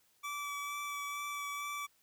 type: tone with vibrato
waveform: 25% pulse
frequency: 1153 Hz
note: D6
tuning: 32 cents flat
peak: -34 dBFS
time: 0.23-1.87 s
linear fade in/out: 20 ms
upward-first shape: sine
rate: 2.2 Hz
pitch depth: 13 cents each way
effects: white hiss -71 dBFS RMS until 2.02 s

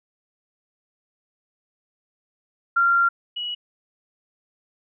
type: tone pair in turn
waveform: sine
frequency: 1383 / 2921 Hz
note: F6 / F#7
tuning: -17 / -23 cents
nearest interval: octave + minor second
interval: 1294 cents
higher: second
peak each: -15 / -26 dBFS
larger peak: first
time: 2.76-3.09 / 3.36-3.55 s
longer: first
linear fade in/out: 10 ms
effects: none

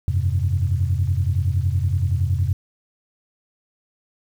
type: chord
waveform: sine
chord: F suspended second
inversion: none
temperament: equal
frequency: 87.31 / 98 / 130.81 Hz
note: F2 / G2 / C3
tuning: 0 / 0 / 0 cents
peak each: -20 / -21 / -24 dBFS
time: 0.08-2.53 s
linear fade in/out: 0 ms
effects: tanh soft clip ceiling -9 dBFS + 8-bit

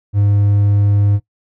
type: tone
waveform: triangle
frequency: 101.8 Hz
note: G#2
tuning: 34 cents flat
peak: -8 dBFS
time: 0.13-1.2 s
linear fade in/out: 50 ms
effects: noise-tail reverb RT60 0.1 s tail -18 dB re dry

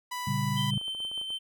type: tone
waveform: sawtooth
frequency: 990 Hz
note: B5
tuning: 4 cents sharp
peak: -29 dBFS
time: 0.11-0.71 s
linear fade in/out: 10 ms
type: chord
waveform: sine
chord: G diminished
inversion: first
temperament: equal with one note detuned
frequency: 116.54 / 140.53 / 196 Hz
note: Bb2 / Db3 / G3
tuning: 0 / +24 / 0 cents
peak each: -32 / -30 / -32 dBFS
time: 0.27-0.78 s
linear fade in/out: 5 ms
type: tone with tremolo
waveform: triangle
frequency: 3095 Hz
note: G7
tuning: 23 cents flat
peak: -29 dBFS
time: 0.56-1.39 s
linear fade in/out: 20 ms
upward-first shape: sine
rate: 6.8 Hz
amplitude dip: 40%
type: clicks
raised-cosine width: 1 ms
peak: -36 dBFS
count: 11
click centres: 0.736 / 0.779 / 0.813 / 0.881 / 0.949 / 1.003 / 1.05 / 1.115 / 1.177 / 1.214 / 1.304 s
effects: none

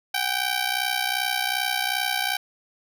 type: ring-modulated tone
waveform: 10% pulse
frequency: 775 Hz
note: G5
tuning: 20 cents flat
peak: -12 dBFS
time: 0.14-2.37 s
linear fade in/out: 5 ms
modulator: 31.3 Hz
effects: none

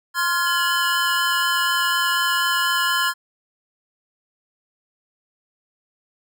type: chord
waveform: square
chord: F minor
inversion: second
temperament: equal with one note detuned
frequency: 1046.5 / 1396.9 / 1691.2 Hz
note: C6 / F6 / Ab6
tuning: 0 / 0 / +31 cents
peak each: -24 dBFS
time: 0.14-3.14 s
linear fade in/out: 50 ms
type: tone with vibrato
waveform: sine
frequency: 2974 Hz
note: F#7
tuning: 8 cents sharp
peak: -26 dBFS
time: 0.46-3.09 s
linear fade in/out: 10 ms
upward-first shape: sine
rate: 4.1 Hz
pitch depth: 29 cents each way
effects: none

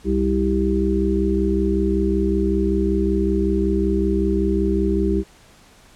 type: harmonic tone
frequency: 65.3 Hz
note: C2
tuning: 3 cents flat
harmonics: 1 / 3 / 5 / 6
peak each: -22 / -22 / -22 / -22 dBFS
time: 0.04-5.24 s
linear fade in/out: 50 ms
effects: pink hiss -50 dBFS RMS until 5.95 s + low-pass 10000 Hz 12 dB/octave

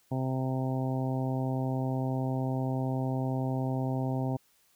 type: harmonic tone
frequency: 130.81 Hz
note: C3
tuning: in tune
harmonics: 1 / 2 / 3 / 4 / 5 / 6 / 7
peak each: -30 / -33 / -41 / -41 / -40 / -41 / -44 dBFS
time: 0.11-4.37 s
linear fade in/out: 10 ms
effects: white hiss -67 dBFS RMS until 4.75 s

